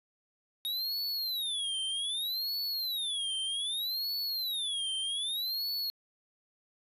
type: tone with vibrato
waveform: square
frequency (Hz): 3729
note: A#7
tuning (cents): 0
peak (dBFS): -32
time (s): 0.65-5.9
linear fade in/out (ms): 0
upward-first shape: sine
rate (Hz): 0.64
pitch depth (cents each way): 300
effects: resampled to 32000 Hz + 11-bit